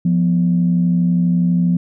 sine tone pair together, 174.61 / 246.9 Hz, F3 / B3, 0 / 0 cents, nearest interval tritone, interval 600 cents, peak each -12 / -21 dBFS, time 0.05-1.77 s, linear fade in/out 5 ms, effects tanh soft clip ceiling -5 dBFS

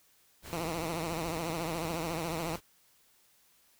pink noise, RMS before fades -45 dBFS, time 0.42-2.61 s, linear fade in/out 50 ms
10% pulse tone with vibrato, 164.7 Hz, E3, 1 cent flat, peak -25 dBFS, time 0.53-2.56 s, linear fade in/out 0 ms, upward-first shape triangle, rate 14 Hz, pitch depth 120 cents each way
clicks, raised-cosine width 3 ms, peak -33 dBFS, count 12, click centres 0.6 / 0.653 / 0.835 / 0.938 / 1.033 / 1.125 / 1.175 / 1.369 / 1.5 / 1.852 / 1.907 / 1.944 s
effects white hiss -66 dBFS RMS until 3.79 s

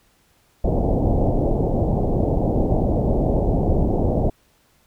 pink low-pass noise, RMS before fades -19 dBFS, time 0.64-4.3 s, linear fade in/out 5 ms, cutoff 750 Hz, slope 48 dB/octave, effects pink hiss -60 dBFS RMS until 4.86 s

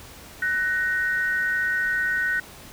sine tone pair together, 1497.5 / 1869 Hz, F#6 / A#6, +20 / +4 cents, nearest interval major third, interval 384 cents, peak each -23 / -25 dBFS, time 0.42-2.4 s, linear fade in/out 5 ms, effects pink hiss -44 dBFS RMS until 2.72 s

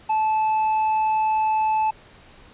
sine tone with tanh clipping, 870 Hz, A5, 20 cents flat, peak -19 dBFS, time 0.09-1.91 s, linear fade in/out 10 ms, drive 4 dB, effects pink hiss -49 dBFS RMS until 2.53 s + resampled to 8000 Hz

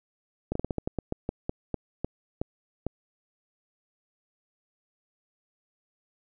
slowing click train, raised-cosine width 2 ms, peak -15 dBFS, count 15, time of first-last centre 0.52-2.866 s, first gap 34 ms, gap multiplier 1.22, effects none

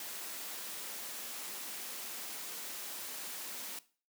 white high-pass noise, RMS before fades -43 dBFS, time 0-3.79 s, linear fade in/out 2 ms, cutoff 190 Hz, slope 24 dB/octave, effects noise-tail reverb RT60 0.4 s tail -18 dB re dry

